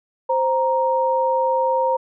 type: tone pair together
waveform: sine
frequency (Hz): 523 / 935.1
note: C5 / A#5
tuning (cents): -1 / +5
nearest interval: minor seventh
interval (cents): 1006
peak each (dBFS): -19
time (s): 0.29-1.97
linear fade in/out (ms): 10
effects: none